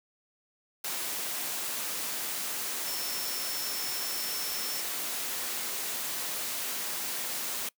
sine tone in noise, 5400 Hz, E8, 41 cents sharp, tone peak -38 dBFS, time 2.86-4.81 s, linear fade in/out 5 ms, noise white, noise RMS -34 dBFS, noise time 0.84-7.69 s, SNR -7 dB, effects noise-tail reverb RT60 0.1 s tail -23 dB re dry + high-pass 200 Hz 12 dB/octave

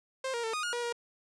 sawtooth tone with pitch steps, 527 / 470.8 / 447.9 / 1238 / 1431 / 479.6 / 473.8 Hz, C5 / A#4 / A4 / D#6 / F6 / A#4 / A#4, +12 / +17 / +31 / -9 / +42 / +49 / +28 cents, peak -28 dBFS, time 0.24-0.926 s, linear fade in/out 5 ms, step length 98 ms, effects resampled to 22050 Hz + 11-bit

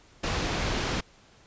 pink low-pass noise, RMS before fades -29 dBFS, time 0.23-1.01 s, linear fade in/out 10 ms, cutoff 5600 Hz, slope 12 dB/octave, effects pink hiss -57 dBFS RMS until 1.46 s + resampled to 16000 Hz

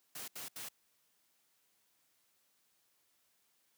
white noise bursts, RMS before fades -45 dBFS, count 3, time 0.15-0.688 s, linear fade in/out 5 ms, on 130 ms, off 74 ms, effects white hiss -75 dBFS RMS until 3.77 s + high-pass 100 Hz 12 dB/octave

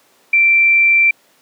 sine tone, 2349 Hz, D7, in tune, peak -8 dBFS, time 0.33-1.11 s, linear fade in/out 5 ms, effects pink hiss -53 dBFS RMS until 1.41 s + high-pass 300 Hz 12 dB/octave

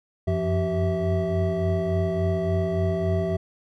triangle tone cluster, 89.7 / 93.2 / 172.7 / 383.4 / 654 Hz, F2 / F#2 / F3 / G4 / E5, +47 / +13 / -19 / -38 / -14 cents, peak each -26 dBFS, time 0.27-3.37 s, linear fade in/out 10 ms, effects none

